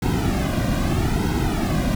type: noise with flanger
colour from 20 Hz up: brown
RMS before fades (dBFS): -21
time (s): 0.02-1.95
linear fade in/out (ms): 5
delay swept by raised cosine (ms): 1.7 to 2.31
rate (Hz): 0.78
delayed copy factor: -0.9
effects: none